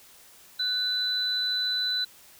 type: tone pair together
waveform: sine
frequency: 1497 / 3997 Hz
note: F#6 / B7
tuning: +20 / +20 cents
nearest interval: octave + perfect fourth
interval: 1700 cents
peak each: -34 / -25 dBFS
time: 0.59-2.05 s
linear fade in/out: 10 ms
effects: white hiss -53 dBFS RMS until 2.39 s